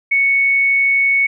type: tone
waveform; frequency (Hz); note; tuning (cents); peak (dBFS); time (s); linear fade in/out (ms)
sine; 2217; C#7; 0; -11; 0.11-1.27; 10
effects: none